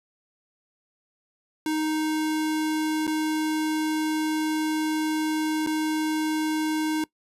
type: tone with dropouts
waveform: square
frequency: 311.1 Hz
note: D#4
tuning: in tune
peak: -24 dBFS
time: 1.66-7.04 s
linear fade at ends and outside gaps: 2 ms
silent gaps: 3.069-3.076 / 5.664-5.671 s
effects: noise-tail reverb RT60 0.1 s tail -21 dB re dry + resampled to 32000 Hz